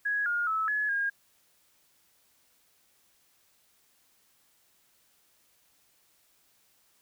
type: tone with pitch steps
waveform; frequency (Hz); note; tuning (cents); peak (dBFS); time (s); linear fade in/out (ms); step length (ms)
sine; 1665 / 1422 / 1302 / 1699 / 1624; G#6 / F6 / E6 / G#6 / G#6; +4 / +31 / -22 / +39 / -39; -26; 0.05-1.1; 10; 210
effects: white hiss -67 dBFS RMS until 7.01 s